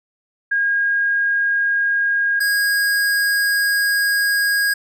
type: tone pair in turn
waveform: sine / square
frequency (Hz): 1628 / 1638.4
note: G#6 / G#6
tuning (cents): -35 / -24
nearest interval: unison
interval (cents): 11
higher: second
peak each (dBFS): -15 / -16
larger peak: first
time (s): 0.51-2.4 / 2.4-4.74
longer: second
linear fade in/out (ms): 10
effects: none